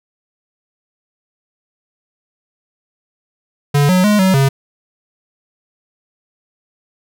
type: tone with pitch steps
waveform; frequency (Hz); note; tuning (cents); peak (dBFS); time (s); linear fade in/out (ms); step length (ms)
square; 143.8 / 183.3 / 209.1 / 188.8 / 136.4; D3 / F#3 / G#3 / F#3 / C#3; -36 / -16 / +12 / +35 / -28; -10; 3.74-4.49; 10; 150
effects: none